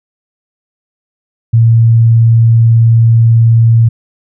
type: tone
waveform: sine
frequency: 114.8 Hz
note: A#2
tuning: 26 cents flat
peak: -3 dBFS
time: 1.53-3.89 s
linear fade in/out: 10 ms
effects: none